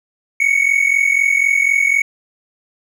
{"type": "tone pair together", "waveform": "triangle", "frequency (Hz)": [2200, 2244], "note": ["C#7", "C#7"], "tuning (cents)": [-14, 21], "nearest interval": "unison", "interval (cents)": 35, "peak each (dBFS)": -13, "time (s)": [0.4, 2.02], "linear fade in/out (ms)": 5, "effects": []}